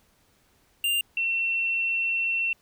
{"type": "tone pair in turn", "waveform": ["square", "sine"], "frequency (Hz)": [2794, 2707], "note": ["F7", "E7"], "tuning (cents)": [0, 45], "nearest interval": "minor second", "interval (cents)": 55, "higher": "first", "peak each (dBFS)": -23, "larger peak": "neither", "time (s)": [[0.84, 1.01], [1.17, 2.53]], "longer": "second", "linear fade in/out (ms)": 2, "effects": ["pink hiss -64 dBFS RMS until 2.61 s"]}